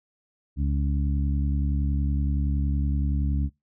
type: harmonic tone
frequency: 70.7 Hz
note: C#2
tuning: 35 cents sharp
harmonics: 1 / 2 / 3 / 4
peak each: -23 / -29 / -33 / -35 dBFS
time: 0.56-3.5 s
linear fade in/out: 50 ms
effects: noise-tail reverb RT60 0.2 s tail -23 dB re dry